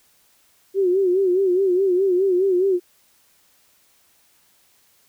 sine tone with vibrato, 373.9 Hz, F#4, 18 cents sharp, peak -15 dBFS, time 0.74-2.8 s, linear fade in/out 50 ms, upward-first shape sine, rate 4.8 Hz, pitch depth 97 cents each way, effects white hiss -59 dBFS RMS until 5.08 s

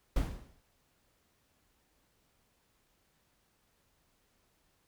brown noise with exponential decay, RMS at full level -28 dBFS, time 0.16-0.61 s, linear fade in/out 5 ms, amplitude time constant 96 ms, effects pink hiss -73 dBFS RMS until 4.87 s

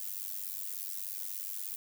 violet noise with amplitude modulation, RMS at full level -35 dBFS, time 0-1.76 s, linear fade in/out 2 ms, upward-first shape sine, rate 96.7 Hz, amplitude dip 100%, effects none

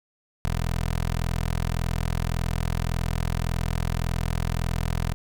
15% pulse tone with notch filter, 41.77 Hz, E1, 24 cents sharp, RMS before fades -26 dBFS, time 0.45-5.14 s, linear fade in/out 0 ms, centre 370 Hz, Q 1.7, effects none

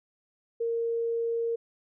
sine tone, 462.8 Hz, A#4, 13 cents flat, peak -26 dBFS, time 0.6-1.56 s, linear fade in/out 10 ms, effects none

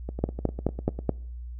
two click trains, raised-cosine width 2 ms, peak -20 / -9 dBFS, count 10 / 5, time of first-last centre 0.09-0.99 / 0.24-1.093 s, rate 10 / 4.69 Hz, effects noise-tail reverb RT60 0.6 s tail -25 dB re dry + added 60 Hz sine -35 dBFS peak until 1.59 s

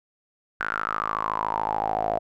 sawtooth tone with band-pass filter sweep, 53.7 Hz, A1, 41 cents flat, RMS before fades -27 dBFS, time 0.6-2.19 s, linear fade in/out 5 ms, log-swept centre 1500 to 670 Hz, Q 8.8, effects none

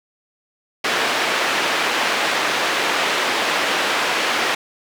white band-pass noise, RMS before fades -20 dBFS, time 0.84-4.55 s, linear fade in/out 5 ms, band 320 to 2600 Hz, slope 12 dB/octave, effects none

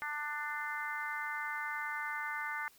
harmonic tone, 296.8 Hz, D4, 18 cents sharp, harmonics 3 / 4 / 5 / 6 / 7, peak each -43 / -43 / -41 / -42 / -42 dBFS, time 0.02-2.68 s, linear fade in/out 0 ms, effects white hiss -63 dBFS RMS until 2.78 s

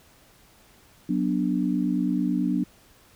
sine chord, B minor, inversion second, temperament equal with one note detuned, 185 / 244.8 / 293.7 Hz, F#3 / B3 / D4, 0 / -15 / 0 cents, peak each -26 dBFS, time 1.09-2.64 s, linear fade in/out 5 ms, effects pink hiss -56 dBFS RMS until 3.15 s

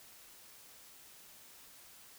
silence, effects white hiss -57 dBFS RMS until 2.18 s

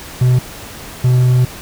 triangle tone pair in turn, 125.7 / 125.7 Hz, B2 / B2, +31 / +31 cents, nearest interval unison, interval 0 cents, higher neither, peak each -6 dBFS, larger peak neither, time 0.21-0.39 / 1.04-1.45 s, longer second, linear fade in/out 5 ms, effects pink hiss -32 dBFS RMS until 1.61 s

